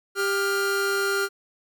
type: tone pair together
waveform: 45% pulse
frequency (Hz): 395 / 1407.6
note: G4 / F6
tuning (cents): +13 / +13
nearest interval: octave + minor seventh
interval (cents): 2200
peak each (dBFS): -25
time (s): 0.15-1.29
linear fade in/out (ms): 50
effects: none